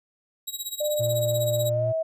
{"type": "tone with tremolo", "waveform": "15% pulse", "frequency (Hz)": 3837, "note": "A#7", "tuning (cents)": 49, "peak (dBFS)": -21, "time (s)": [0.47, 1.7], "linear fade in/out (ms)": 10, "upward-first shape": "sine", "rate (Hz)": 16, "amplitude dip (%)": 85}
{"type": "tone with pitch glide", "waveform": "sine", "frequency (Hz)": [598, 644.6], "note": ["D5", "E5"], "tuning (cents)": [31, -39], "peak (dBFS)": -23, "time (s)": [0.8, 2.03], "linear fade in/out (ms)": 10, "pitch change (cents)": 130, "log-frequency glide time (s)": [1.7, 1.9]}
{"type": "tone", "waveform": "triangle", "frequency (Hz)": 116.54, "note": "A#2", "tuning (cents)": 0, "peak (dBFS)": -24, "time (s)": [0.99, 1.93], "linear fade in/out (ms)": 20}
{"effects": []}